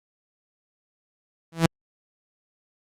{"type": "tone with exponential growth", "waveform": "sawtooth", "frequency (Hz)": 164.81, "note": "E3", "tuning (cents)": 0, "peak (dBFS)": -9, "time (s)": [1.52, 1.66], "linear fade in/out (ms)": 5, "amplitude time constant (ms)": 30, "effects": ["low-pass 11000 Hz 12 dB/octave", "Opus 48 kbps"]}